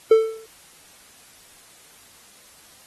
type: tone with exponential decay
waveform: triangle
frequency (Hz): 444.2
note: A4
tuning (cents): +16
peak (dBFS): -5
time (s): 0.11-0.46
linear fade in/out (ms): 5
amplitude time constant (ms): 76
effects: white hiss -50 dBFS RMS until 2.86 s + AAC 32 kbps